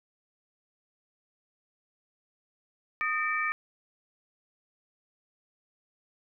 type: tone cluster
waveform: sine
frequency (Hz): 1237 / 1812 / 2316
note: D#6 / A#6 / D7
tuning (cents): -10 / -50 / -25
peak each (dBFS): -31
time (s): 3.01-3.52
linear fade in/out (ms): 0
effects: none